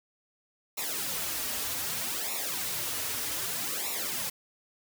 white noise with flanger, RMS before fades -33 dBFS, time 0.77-4.3 s, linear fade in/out 10 ms, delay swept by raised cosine 0.63 to 5.83 ms, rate 0.64 Hz, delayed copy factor -0.85, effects none

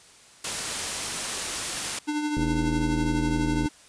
white noise, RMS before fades -29 dBFS, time 0.44-1.99 s, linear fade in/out 5 ms
square tone with tremolo, 299.1 Hz, D4, 32 cents sharp, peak -24 dBFS, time 2.07-3.69 s, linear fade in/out 20 ms, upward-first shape triangle, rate 12 Hz, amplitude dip 50%
click train, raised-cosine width 3 ms, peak -17 dBFS, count 105, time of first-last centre 2.37-3.659 s, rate 80.7 Hz
effects white hiss -52 dBFS RMS until 3.88 s + resampled to 22050 Hz

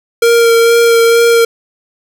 square tone with vibrato, 464.1 Hz, A#4, 8 cents flat, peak -6 dBFS, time 0.22-1.45 s, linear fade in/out 5 ms, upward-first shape sine, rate 2.2 Hz, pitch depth 13 cents each way, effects none

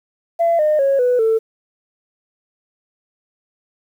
sine tone with pitch steps, 676 / 609.2 / 549.1 / 494.9 / 446 Hz, E5 / D#5 / C#5 / B4 / A4, +43 / -37 / -17 / +4 / +23 cents, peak -11 dBFS, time 0.39-1.39 s, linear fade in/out 20 ms, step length 200 ms, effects tanh soft clip ceiling -9 dBFS + 8-bit

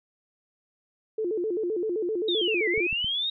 sine tone with vibrato, 392 Hz, G4, in tune, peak -25 dBFS, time 1.18-2.87 s, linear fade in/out 5 ms, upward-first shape square, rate 7.7 Hz, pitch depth 190 cents each way
sine linear two-way sweep, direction down then up, 3796 to 1957 to 3796 Hz, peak -25 dBFS, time 2.28-3.3 s, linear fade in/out 5 ms, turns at 2.68 s
clicks, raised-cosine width 5 ms, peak -27 dBFS, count 3, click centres 2.778 / 2.928 / 3.045 s
effects none

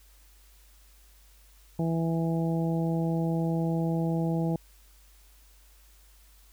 harmonic tone, 164.81 Hz, E3, in tune, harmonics 1 / 2 / 3 / 4 / 5, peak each -26 / -32 / -36 / -38 / -40 dBFS, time 1.79-4.56 s, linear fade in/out 2 ms, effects added 50 Hz sine -55 dBFS peak until 6.52 s + white hiss -61 dBFS RMS until 6.52 s

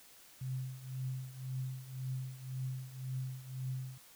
sine tone with tremolo, 130 Hz, C3, 11 cents flat, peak -34 dBFS, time 0.41-3.98 s, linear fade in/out 5 ms, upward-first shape triangle, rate 1.9 Hz, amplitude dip 85%, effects white hiss -59 dBFS RMS until 4.15 s

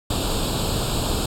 pink noise with comb filter, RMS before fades -23 dBFS, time 0.1-1.26 s, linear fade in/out 5 ms, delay 0.25 ms, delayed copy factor +0.85, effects low-pass 11000 Hz 12 dB/octave

